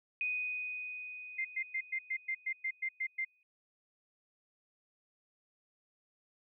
sine tone with exponential decay, 2491 Hz, D#7, 1 cent sharp, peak -31 dBFS, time 0.21-3.43 s, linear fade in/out 1 ms, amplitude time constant 700 ms
sine tone bursts, 2093 Hz, C7, in tune, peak -32 dBFS, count 11, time 1.38-3.25 s, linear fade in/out 10 ms, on 70 ms, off 110 ms
effects none

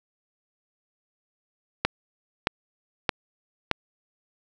click train, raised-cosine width 0.3 ms, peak -4 dBFS, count 4, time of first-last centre 1.85-3.713 s, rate 1.61 Hz, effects none

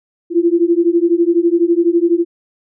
sine beating tone pair, 335.6 / 347.6 Hz, E4 / F4, +31 / -8 cents, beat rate 12 Hz, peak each -13 dBFS, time 0.3-2.25 s, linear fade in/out 50 ms, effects none

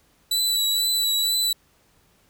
sawtooth tone with vibrato, 3951 Hz, B7, in tune, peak -17 dBFS, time 0.31-1.53 s, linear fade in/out 5 ms, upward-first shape triangle, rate 2.1 Hz, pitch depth 27 cents each way, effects pink hiss -61 dBFS RMS until 2.29 s

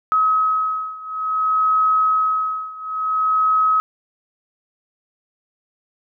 sine beating tone pair, 1276 / 1276.57 Hz, D#6 / D#6, +43 / +44 cents, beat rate 0.57 Hz, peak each -18 / -20 dBFS, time 0.12-3.8 s, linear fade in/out 0 ms, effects none

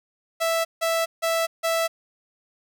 sawtooth tone bursts, 659.3 Hz, E5, in tune, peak -17 dBFS, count 4, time 0.4-1.88 s, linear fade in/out 20 ms, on 250 ms, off 160 ms, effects 9-bit

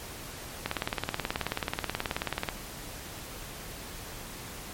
click train, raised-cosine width 0.3 ms, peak -12 dBFS, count 35, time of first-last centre 0.66-2.488 s, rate 18.6 Hz, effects pink hiss -42 dBFS RMS until 4.73 s + MP3 64 kbps

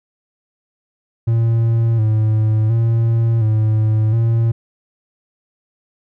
triangle tone with vibrato, 111.7 Hz, A2, 27 cents sharp, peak -10 dBFS, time 1.27-4.52 s, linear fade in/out 10 ms, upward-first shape square, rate 0.7 Hz, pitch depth 47 cents each way, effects none

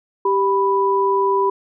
sine tone pair together, 392 / 987.8 Hz, G4 / B5, 0 / 0 cents, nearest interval octave + major third, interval 1600 cents, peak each -17 dBFS, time 0.25-1.5 s, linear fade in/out 5 ms, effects none

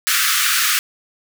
pink high-pass noise, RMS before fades -17 dBFS, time 0.07-0.79 s, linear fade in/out 0 ms, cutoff 1200 Hz, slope 96 dB/octave, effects none

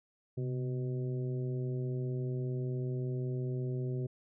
harmonic tone with a mistuned harmonic, 125.2 Hz, B2, 24 cents sharp, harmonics 1 / 2 / 3 / 4 / 5, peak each -33 / -44 / -40 / -51 / -53 dBFS, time 0.37-4.07 s, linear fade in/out 10 ms, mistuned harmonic 1, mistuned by +76 cents, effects none

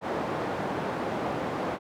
white band-pass noise, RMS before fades -31 dBFS, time 0.01-1.79 s, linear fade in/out 50 ms, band 140 to 790 Hz, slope 12 dB/octave, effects none

